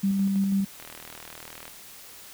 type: tone with tremolo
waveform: sine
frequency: 196 Hz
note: G3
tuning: in tune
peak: -20 dBFS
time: 0.03-0.65 s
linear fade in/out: 10 ms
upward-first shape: square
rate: 6.1 Hz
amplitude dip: 25%
type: click train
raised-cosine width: 0.3 ms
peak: -25 dBFS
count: 36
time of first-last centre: 0.8-1.679 s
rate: 39.8 Hz
effects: white hiss -46 dBFS RMS until 2.33 s